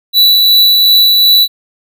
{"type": "tone with tremolo", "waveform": "square", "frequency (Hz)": 3951, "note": "B7", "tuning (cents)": 0, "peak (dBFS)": -4, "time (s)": [0.13, 1.48], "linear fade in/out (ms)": 50, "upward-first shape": "triangle", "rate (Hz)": 2.7, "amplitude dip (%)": 25, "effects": []}